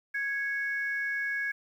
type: tone pair together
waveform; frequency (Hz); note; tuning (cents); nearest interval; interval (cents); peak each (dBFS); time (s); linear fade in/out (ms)
sine; 1661.2 / 2210; G#6 / C#7; 0 / -6; perfect fourth; 494; -29 / -35; 0.14-1.52; 10
effects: tanh soft clip ceiling -21 dBFS + 10-bit